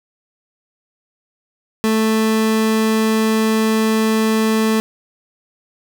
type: tone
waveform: 30% pulse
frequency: 220 Hz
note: A3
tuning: in tune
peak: -11 dBFS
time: 1.84-4.8 s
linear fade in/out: 0 ms
effects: none